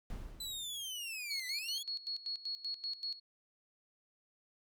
brown noise with exponential decay, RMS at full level -41 dBFS, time 0.1-1.02 s, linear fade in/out 1 ms, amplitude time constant 200 ms
sawtooth linear two-way sweep, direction down then up, 4033 to 1975.5 to 3421 Hz, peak -37 dBFS, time 0.4-1.83 s, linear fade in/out 5 ms, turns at 1.47 s
sine tone with tremolo, 4341 Hz, C#8, 37 cents flat, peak -36 dBFS, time 1.3-3.2 s, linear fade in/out 10 ms, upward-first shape square, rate 5.2 Hz, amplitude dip 80%
effects none

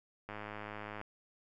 click train, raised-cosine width 0.5 ms, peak -28 dBFS, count 77, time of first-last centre 0.29-1.014 s, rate 105 Hz, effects none

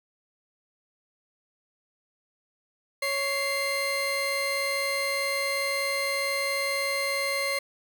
30% pulse tone pair together, 554.4 / 2093 Hz, C#5 / C7, 0 / 0 cents, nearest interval octave + major seventh, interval 2300 cents, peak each -27 / -25 dBFS, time 3.02-7.59 s, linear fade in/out 5 ms, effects none

